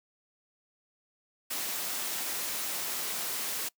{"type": "noise", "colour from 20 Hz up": "white", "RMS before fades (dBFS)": -34, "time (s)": [1.5, 3.69], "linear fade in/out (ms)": 10, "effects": ["noise-tail reverb RT60 0.1 s tail -23 dB re dry", "high-pass 200 Hz 12 dB/octave"]}